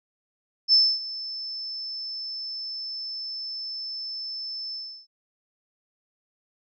sine tone with ADSR envelope, 5274 Hz, E8, in tune, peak -13 dBFS, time 0.68-5.07 s, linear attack 49 ms, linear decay 260 ms, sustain -18 dB, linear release 330 ms, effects none

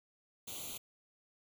white noise with comb filter, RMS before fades -44 dBFS, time 0.47-0.78 s, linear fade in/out 10 ms, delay 0.29 ms, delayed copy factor +0.9, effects none

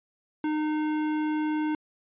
sine tone with tanh clipping, 306.1 Hz, D#4, 28 cents flat, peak -27 dBFS, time 0.44-1.75 s, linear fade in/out 2 ms, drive 17 dB, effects resampled to 8000 Hz

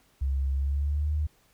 sine tone with pitch glide, 67.8 to 75.66 Hz, C#2 to D#2, -38 to -48 cents, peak -24 dBFS, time 0.21-1.27 s, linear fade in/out 10 ms, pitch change +190 cents, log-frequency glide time 0.54-1.13 s, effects pink hiss -64 dBFS RMS until 1.53 s

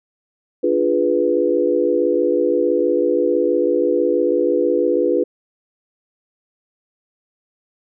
sine chord, D diminished seventh, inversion none, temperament equal, 293.7 / 349.2 / 415.3 / 493.9 Hz, D4 / F4 / Ab4 / Cb5, 0 / 0 / 0 / 0 cents, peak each -22 / -19 / -21 / -18 dBFS, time 0.63-5.24 s, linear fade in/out 10 ms, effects none

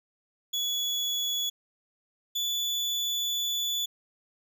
35% pulse tone pair in turn, 3394 / 3461 Hz, G#7 / A7, +37 / -29 cents, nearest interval unison, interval 34 cents, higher second, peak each -25 dBFS, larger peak neither, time 0.53-1.5 / 2.35-3.86 s, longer second, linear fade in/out 10 ms, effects none

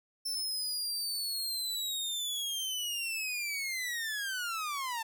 sawtooth linear sweep, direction down, 5350 to 880 Hz, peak -30 dBFS, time 0.25-5.03 s, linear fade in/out 10 ms, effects none

